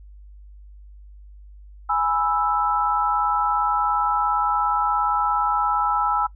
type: chord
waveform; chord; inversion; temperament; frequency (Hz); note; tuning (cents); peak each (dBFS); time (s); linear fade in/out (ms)
sine; E major; first; equal; 830.6 / 987.8 / 1318.5; G#5 / B5 / E6; 0 / 0 / 0; -23 / -26 / -21; 1.89-6.27; 10
effects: noise-tail reverb RT60 0.1 s tail -18 dB re dry + added 50 Hz sine -41 dBFS peak until 6.35 s